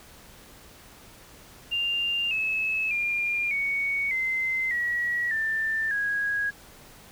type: tone with pitch steps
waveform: sine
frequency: 2794 / 2592 / 2404 / 2230 / 2069 / 1919.4 / 1780.6 / 1651.8 Hz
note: F7 / E7 / D7 / C#7 / C7 / B6 / A6 / G#6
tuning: 0 / -30 / +40 / +10 / -20 / -50 / +20 / -10 cents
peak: -24 dBFS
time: 1.71-6.51 s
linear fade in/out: 20 ms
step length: 600 ms
effects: pink hiss -50 dBFS RMS until 7.11 s